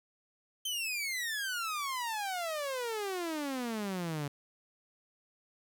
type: exponential sweep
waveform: sawtooth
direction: down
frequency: 3136 to 140 Hz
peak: -30 dBFS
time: 0.65-4.28 s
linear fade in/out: 5 ms
effects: 12-bit